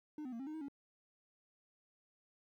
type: tone with pitch steps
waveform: triangle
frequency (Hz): 302.6 / 254.9 / 230.6 / 269.3 / 307.6 / 317 / 280.1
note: D#4 / C4 / A#3 / C#4 / D#4 / D#4 / C#4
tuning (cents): -48 / -45 / -19 / -50 / -20 / +32 / +18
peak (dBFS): -40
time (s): 0.18-0.684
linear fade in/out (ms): 2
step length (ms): 72
effects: 13-bit